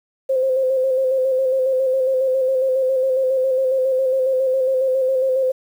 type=tone with vibrato; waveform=sine; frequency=523 Hz; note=C5; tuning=1 cent flat; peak=-15 dBFS; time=0.29-5.52 s; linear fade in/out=10 ms; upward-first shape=square; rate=7.3 Hz; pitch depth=30 cents each way; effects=8-bit